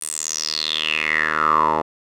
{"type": "tone with band-pass filter sweep", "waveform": "10% pulse", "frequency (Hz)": 77.7, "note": "D#2", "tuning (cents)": -2, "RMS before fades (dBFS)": -21, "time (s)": [0.01, 1.82], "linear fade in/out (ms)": 10, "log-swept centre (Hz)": [9600, 780], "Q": 7.7, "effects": []}